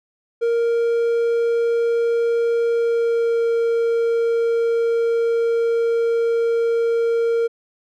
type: tone with pitch glide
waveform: triangle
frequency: 466.2 to 463 Hz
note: A#4 to A#4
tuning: 0 to -12 cents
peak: -14 dBFS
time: 0.41-7.48 s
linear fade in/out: 20 ms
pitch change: -12 cents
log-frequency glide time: 2.7-3.48 s
effects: none